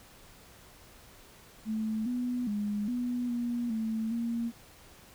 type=tone with pitch steps; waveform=sine; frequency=218.7 / 246.6 / 207 / 245 / 239.5 / 222 / 233.1 Hz; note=A3 / B3 / G#3 / B3 / A#3 / A3 / A#3; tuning=-10 / -2 / -5 / -14 / +47 / +16 / 0 cents; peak=-29 dBFS; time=1.65-4.52 s; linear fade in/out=50 ms; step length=410 ms; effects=pink hiss -55 dBFS RMS until 5.14 s